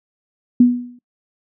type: tone with exponential decay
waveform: sine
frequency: 244.7 Hz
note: B3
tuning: 16 cents flat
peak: -4 dBFS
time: 0.6-0.99 s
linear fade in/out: 5 ms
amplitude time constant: 83 ms
effects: noise-tail reverb RT60 0.1 s tail -21 dB re dry